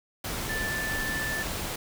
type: tone in noise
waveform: sine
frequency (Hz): 1760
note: A6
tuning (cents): 0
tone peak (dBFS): -30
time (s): 0.49-1.43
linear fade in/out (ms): 5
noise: pink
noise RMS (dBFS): -33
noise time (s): 0.24-1.76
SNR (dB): 0
effects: none